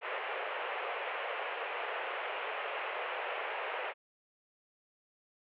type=band-pass noise; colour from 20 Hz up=pink; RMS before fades=-38 dBFS; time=0.01-3.94 s; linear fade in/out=50 ms; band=440 to 2900 Hz; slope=48 dB/octave; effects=none